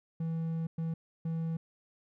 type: tone bursts at uneven times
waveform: triangle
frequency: 163.4 Hz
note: E3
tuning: 15 cents flat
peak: -29 dBFS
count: 3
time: 0.2-0.67 / 0.78-0.94 / 1.25-1.57 s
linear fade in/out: 5 ms
effects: none